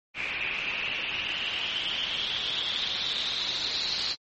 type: noise with low-pass filter sweep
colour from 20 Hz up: white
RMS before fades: -31 dBFS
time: 0.14-4.16 s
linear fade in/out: 50 ms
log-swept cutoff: 2400 to 4300 Hz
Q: 7.2
effects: MP3 32 kbps